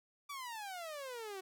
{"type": "exponential sweep", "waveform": "sawtooth", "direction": "down", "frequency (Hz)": [1173, 370], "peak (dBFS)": -39, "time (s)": [0.29, 1.41], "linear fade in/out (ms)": 10, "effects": []}